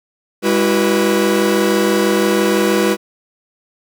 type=tone cluster; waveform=45% pulse; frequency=203.7 / 330.2 / 376.3 / 488.8 Hz; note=G#3 / E4 / F#4 / B4; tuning=-33 / +3 / +29 / -18 cents; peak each=-18 dBFS; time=0.42-2.97 s; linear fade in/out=50 ms; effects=none